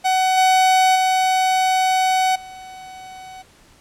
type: tone with level steps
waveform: 45% pulse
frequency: 750 Hz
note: F#5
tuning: 23 cents sharp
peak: -15 / -12 / -15 / -35 dBFS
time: 0.04-3.43 s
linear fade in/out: 20 ms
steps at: 0.37 / 0.95 / 2.35 s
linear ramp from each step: 10 ms
effects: pink hiss -51 dBFS RMS until 3.8 s + low-pass 10000 Hz 12 dB/octave